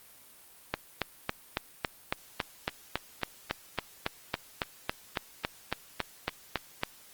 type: click train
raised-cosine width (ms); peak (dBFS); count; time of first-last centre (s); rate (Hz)
0.3; -11; 23; 0.74-6.834; 3.61
effects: white hiss -55 dBFS RMS until 7.13 s + Opus 32 kbps